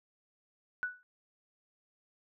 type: tone with exponential decay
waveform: sine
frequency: 1480 Hz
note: F#6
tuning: in tune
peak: -28 dBFS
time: 0.83-1.03 s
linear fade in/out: 0 ms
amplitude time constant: 43 ms
effects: none